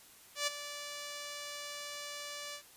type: tone with ADSR envelope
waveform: 5% pulse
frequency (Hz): 582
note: D5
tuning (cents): -16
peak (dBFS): -18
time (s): 0.35-2.63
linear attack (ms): 120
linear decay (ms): 18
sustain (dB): -12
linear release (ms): 90
effects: white hiss -58 dBFS RMS until 2.76 s + resampled to 32000 Hz